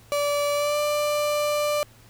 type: tone with pitch glide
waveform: 35% pulse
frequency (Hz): 579 to 591.8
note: D5 to D5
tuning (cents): -25 to +13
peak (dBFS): -20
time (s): 0.12-1.83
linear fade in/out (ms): 0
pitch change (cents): +38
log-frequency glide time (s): 0.53-0.78
effects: added 112 Hz sine -52 dBFS peak until 2.09 s + pink hiss -54 dBFS RMS until 2.09 s